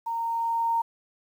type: tone with level ramp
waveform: sine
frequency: 922 Hz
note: A#5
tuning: 19 cents flat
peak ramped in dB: -27 to -21 dBFS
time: 0.06-0.82 s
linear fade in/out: 10 ms
effects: 9-bit